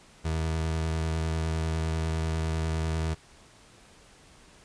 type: tone with vibrato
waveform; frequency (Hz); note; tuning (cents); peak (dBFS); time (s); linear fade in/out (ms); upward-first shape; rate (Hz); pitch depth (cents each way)
30% pulse; 80.3; E2; -45; -24; 0.24-3.15; 20; sine; 10; 15
effects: pink hiss -55 dBFS RMS until 4.64 s + resampled to 22050 Hz